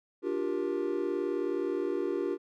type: chord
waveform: triangle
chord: G minor seventh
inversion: second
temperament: just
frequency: 294 / 352.8 / 392 / 470.4 Hz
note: D4 / F4 / G4 / Bb4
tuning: +2 / +18 / 0 / +16 cents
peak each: -34 / -31 / -31 / -35 dBFS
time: 0.22-2.38 s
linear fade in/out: 50 ms
effects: none